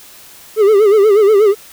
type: tone with vibrato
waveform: triangle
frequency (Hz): 415.3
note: G#4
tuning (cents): 0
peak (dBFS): -4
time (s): 0.56-1.55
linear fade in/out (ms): 50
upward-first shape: sine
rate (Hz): 8.3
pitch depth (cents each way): 110
effects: white hiss -39 dBFS RMS until 1.72 s